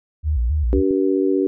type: tone with vibrato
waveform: sine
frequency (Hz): 67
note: C2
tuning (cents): +42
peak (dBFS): -16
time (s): 0.23-0.83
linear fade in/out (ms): 50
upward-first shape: square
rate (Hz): 3.7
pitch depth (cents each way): 220
type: harmonic tone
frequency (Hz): 95.6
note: G2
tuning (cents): -43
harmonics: 3 / 4 / 5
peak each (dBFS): -19 / -18 / -25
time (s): 0.73-1.47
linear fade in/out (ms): 0
type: click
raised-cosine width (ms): 3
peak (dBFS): -20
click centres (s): 0.909
effects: none